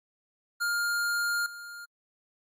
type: tone with level steps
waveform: square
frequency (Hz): 1408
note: F6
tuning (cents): +14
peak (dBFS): -27 / -41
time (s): 0.6-1.86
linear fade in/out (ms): 20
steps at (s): 1.46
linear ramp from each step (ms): 2
effects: AAC 64 kbps